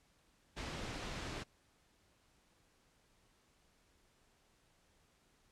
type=low-pass noise; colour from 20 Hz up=pink; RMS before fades=-44 dBFS; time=0.56-1.44 s; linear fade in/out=20 ms; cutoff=5600 Hz; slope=12 dB/octave; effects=pink hiss -72 dBFS RMS until 5.51 s + low-pass 10000 Hz 12 dB/octave